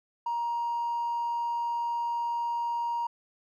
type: tone with hard clipping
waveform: sine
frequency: 942 Hz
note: A#5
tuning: 18 cents sharp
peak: -28 dBFS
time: 0.26-3.07 s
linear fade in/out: 5 ms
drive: 1 dB
effects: none